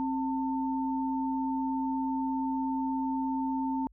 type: tone pair together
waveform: sine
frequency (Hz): 265.4 / 895.8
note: C4 / A5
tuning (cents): +25 / +31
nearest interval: octave + major sixth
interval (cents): 2106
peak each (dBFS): -29 / -33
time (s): 0-3.87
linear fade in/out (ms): 0
effects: added 50 Hz sine -56 dBFS peak until 3.92 s